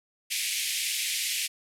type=band-pass noise; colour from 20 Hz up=pink; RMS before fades=-30 dBFS; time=0.3-1.48 s; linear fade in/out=20 ms; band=2100 to 13000 Hz; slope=48 dB/octave; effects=none